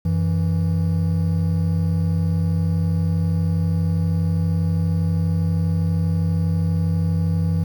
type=tone pair together; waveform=triangle; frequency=92.5 / 164.94 Hz; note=F#2 / E3; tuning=0 / +1 cents; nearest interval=minor seventh; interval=1001 cents; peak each=-18 dBFS; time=0.05-7.64 s; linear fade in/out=5 ms; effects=8-bit